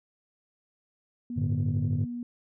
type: tone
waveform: sine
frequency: 240.7 Hz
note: B3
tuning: 44 cents flat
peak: -32 dBFS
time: 1.3-2.23 s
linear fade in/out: 2 ms
type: chord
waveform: sine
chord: G suspended second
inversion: none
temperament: just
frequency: 98 / 110.25 / 147 Hz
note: G2 / A2 / D3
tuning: 0 / +4 / +2 cents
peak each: -28 dBFS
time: 1.36-2.06 s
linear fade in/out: 20 ms
effects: tanh soft clip ceiling -19 dBFS